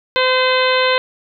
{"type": "harmonic tone", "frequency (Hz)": 513, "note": "C5", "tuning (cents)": -34, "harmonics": [1, 2, 3, 4, 5, 6, 7, 8], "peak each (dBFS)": [-16, -19, -21, -22, -23, -24, -24, -25], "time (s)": [0.16, 0.98], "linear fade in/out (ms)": 0, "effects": []}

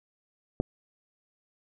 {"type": "clicks", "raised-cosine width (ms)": 2, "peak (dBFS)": [-12, -24], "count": 2, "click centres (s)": [0.601, 0.609], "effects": []}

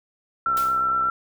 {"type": "tone with vibrato", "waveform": "sine", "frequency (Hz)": 1346, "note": "E6", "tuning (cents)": 36, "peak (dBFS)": -19, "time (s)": [0.46, 1.1], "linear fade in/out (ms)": 2, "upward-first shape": "square", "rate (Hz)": 8.6, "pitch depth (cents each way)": 10}
{"type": "click train", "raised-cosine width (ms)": 1, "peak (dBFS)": -25, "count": 41, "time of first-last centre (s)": [0.47, 1.086], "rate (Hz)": 64.9}
{"type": "noise with exponential decay", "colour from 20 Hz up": "white", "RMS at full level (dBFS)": -31, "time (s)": [0.57, 0.89], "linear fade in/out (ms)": 0, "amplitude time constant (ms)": 69}
{"effects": []}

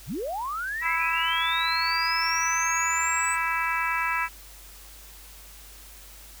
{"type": "linear sweep", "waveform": "sine", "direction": "up", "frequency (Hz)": [77.78, 8110], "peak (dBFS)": -28, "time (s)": [0.06, 3.37], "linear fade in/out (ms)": 50}
{"type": "harmonic tone", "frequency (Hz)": 329.6, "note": "E4", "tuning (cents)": 0, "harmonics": [3, 4, 5, 6, 7, 8], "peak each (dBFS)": [-29, -30, -31, -32, -32, -33], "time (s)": [0.81, 4.29], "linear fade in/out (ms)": 50}
{"effects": ["added 50 Hz sine -48 dBFS peak until 6.4 s", "white hiss -48 dBFS RMS until 6.4 s"]}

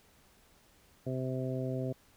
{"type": "harmonic tone", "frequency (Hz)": 129.7, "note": "C3", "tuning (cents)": -15, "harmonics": [1, 2, 3, 4, 5], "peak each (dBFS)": [-35, -38, -40, -41, -42], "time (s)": [1.06, 1.93], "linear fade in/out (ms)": 10, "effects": ["pink hiss -64 dBFS RMS until 2.16 s"]}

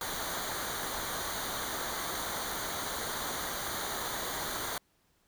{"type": "noise with comb filter", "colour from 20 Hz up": "pink", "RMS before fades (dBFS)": -36, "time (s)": [0.01, 4.78], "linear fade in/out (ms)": 2, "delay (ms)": 0.38, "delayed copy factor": -0.75, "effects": ["pink hiss -71 dBFS RMS until 5.27 s"]}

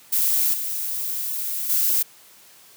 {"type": "noise with level steps", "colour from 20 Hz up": "violet", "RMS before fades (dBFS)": [-20, -27, -20], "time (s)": [0.12, 2.03], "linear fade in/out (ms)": 10, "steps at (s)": [0.53, 1.69], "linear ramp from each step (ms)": 10, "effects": ["white hiss -50 dBFS RMS until 2.76 s", "high-pass 100 Hz 12 dB/octave"]}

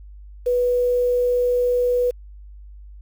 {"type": "tone with quantisation", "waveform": "sine", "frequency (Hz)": 491.5, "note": "B4", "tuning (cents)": -8, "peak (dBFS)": -16, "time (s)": [0.46, 2.11], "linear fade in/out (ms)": 10, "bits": 7, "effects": ["added 50 Hz sine -38 dBFS peak until 3.01 s"]}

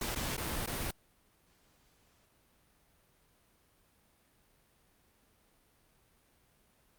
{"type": "noise with dropouts", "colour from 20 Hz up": "pink", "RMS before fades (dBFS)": -36, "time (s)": [0.01, 0.91], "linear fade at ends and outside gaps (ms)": 5, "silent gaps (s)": [[0.15, 0.158], [0.368, 0.377], [0.662, 0.673]], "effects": ["pink hiss -69 dBFS RMS until 6.98 s", "Opus 48 kbps"]}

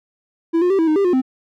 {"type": "tone with pitch steps", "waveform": "triangle", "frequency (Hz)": [331.5, 357, 389.6, 325.7, 309.3, 397.5, 356.8, 259.6], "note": ["E4", "F4", "G4", "E4", "D#4", "G4", "F4", "C4"], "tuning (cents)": [10, 38, -11, -21, -10, 24, 37, -13], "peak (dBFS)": -11, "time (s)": [0.53, 1.218], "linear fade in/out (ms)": 20, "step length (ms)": 86, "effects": []}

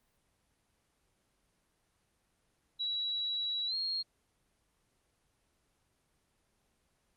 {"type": "tone with pitch glide", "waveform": "sine", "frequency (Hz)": [3904, 4257], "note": ["B7", "C8"], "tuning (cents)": [-21, 29], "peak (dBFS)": -32, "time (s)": [2.79, 4.03], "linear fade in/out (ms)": 20, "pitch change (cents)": 150, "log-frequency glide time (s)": [3.67, 3.75], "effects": ["pink hiss -75 dBFS RMS until 7.16 s", "Opus 24 kbps"]}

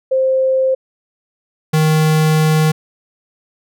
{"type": "tone pair in turn", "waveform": ["sine", "square"], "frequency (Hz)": [525, 156.08], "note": ["C5", "D#3"], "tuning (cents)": [6, 6], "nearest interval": "octave + major sixth", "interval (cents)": 2100, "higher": "first", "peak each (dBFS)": -11, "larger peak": "neither", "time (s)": [[0.11, 0.75], [1.73, 2.72]], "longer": "second", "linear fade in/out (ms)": 10, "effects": []}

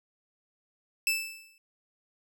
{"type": "tone with exponential decay", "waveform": "sawtooth", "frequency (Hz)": 2637, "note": "E7", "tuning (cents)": 0, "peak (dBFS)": -19, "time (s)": [1.07, 1.58], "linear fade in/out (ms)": 1, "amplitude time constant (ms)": 110, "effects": []}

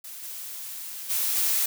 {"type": "noise with level steps", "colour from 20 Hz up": "blue", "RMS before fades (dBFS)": [-40, -37, -26, -24], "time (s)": [0.04, 1.66], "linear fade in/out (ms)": 5, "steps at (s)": [0.22, 1.09, 1.35], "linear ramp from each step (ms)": 20, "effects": []}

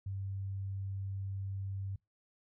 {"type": "tone", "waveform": "sine", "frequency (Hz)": 97.4, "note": "G2", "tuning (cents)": -11, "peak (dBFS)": -36, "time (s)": [0.06, 1.96], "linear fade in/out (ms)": 5, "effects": ["noise-tail reverb RT60 0.2 s tail -25 dB re dry"]}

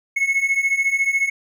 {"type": "beating tone pair", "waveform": "triangle", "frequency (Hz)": [2180, 2194], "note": ["C#7", "C#7"], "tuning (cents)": [-29, -18], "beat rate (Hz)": 14, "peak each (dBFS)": [-20, -17], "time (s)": [0.16, 1.3], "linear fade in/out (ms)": 10, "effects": []}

